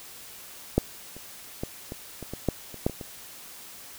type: clicks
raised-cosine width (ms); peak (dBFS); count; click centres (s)
2; -6 / -29 / -16 / -21 / -23 / -20 / -9 / -27 / -9 / -22 / -23; 11; 0.78 / 1.166 / 1.635 / 1.921 / 2.227 / 2.336 / 2.487 / 2.743 / 2.865 / 2.897 / 3.012
effects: white hiss -45 dBFS RMS until 3.98 s